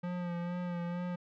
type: tone with vibrato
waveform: square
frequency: 175.4 Hz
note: F3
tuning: 8 cents sharp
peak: -35 dBFS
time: 0.03-1.16 s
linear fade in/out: 10 ms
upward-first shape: sine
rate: 2.2 Hz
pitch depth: 31 cents each way
effects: low-pass 2000 Hz 12 dB/octave